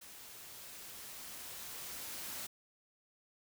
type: noise with level ramp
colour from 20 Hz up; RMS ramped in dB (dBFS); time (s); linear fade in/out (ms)
white; -53 to -43; 0.01-2.47; 10
effects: none